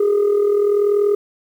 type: tone with amplitude modulation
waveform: sine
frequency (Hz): 409.9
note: G#4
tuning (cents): -23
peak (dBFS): -8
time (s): 0-1.15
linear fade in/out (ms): 5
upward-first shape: sine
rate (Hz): 40.5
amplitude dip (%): 65
effects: tanh soft clip ceiling -10 dBFS + 8-bit